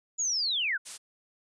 sine linear sweep, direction down, 6980 to 1393 Hz, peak -26 dBFS, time 0.18-0.78 s, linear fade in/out 20 ms
blue noise, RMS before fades -37 dBFS, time 0.85-0.98 s, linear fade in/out 20 ms
effects resampled to 22050 Hz

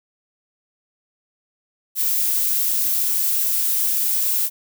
violet noise, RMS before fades -20 dBFS, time 1.95-4.5 s, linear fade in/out 50 ms, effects none

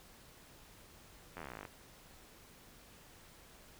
slowing click train, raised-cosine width 0.5 ms, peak -30 dBFS, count 19, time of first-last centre 1.37-1.652 s, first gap 11 ms, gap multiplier 1.04, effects pink hiss -59 dBFS RMS until 3.79 s

